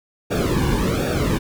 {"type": "noise with flanger", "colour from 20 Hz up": "brown", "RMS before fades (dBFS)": -20, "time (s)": [0.3, 1.39], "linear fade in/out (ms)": 20, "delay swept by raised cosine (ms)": [0.97, 1.57], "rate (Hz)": 1.3, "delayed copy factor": -1, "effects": []}